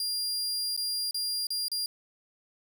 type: tone with dropouts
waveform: sawtooth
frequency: 4800 Hz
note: D8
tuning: 37 cents sharp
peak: -26 dBFS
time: 0-1.86 s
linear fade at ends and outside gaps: 2 ms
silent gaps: 0.765-0.775 / 1.11-1.144 / 1.469-1.504 / 1.683-1.716 s
effects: none